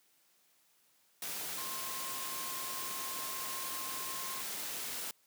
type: tone in noise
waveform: sine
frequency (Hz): 1062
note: C6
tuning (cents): +25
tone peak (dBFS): -45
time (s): 1.58-4.41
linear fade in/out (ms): 2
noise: white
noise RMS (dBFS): -40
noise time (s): 1.22-5.11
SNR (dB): -8
effects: white hiss -70 dBFS RMS until 5.26 s + high-pass 150 Hz 12 dB/octave